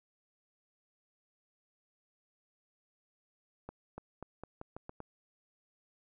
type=accelerating click train; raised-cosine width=1 ms; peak=-29 dBFS; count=8; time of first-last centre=3.69-5.004 s; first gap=290 ms; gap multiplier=0.85; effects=none